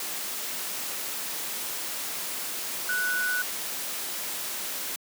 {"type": "tone in noise", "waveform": "sine", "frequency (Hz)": 1480, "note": "F#6", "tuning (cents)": 0, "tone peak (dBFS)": -25, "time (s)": [2.89, 3.42], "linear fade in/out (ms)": 2, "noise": "white", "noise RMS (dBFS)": -33, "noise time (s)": [0, 4.96], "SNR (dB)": 5, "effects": ["high-pass 200 Hz 12 dB/octave"]}